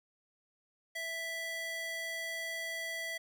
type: tone with high-pass filter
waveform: square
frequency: 659.3 Hz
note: E5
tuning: in tune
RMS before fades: -39 dBFS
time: 0.95-3.18 s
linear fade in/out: 10 ms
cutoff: 1400 Hz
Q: 7.2
effects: none